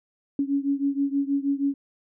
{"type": "beating tone pair", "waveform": "sine", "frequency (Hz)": [277.2, 283.5], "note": ["C#4", "C#4"], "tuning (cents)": [0, 39], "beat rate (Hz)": 6.3, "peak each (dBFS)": [-24, -26], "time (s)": [0.39, 1.74], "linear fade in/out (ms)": 2, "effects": []}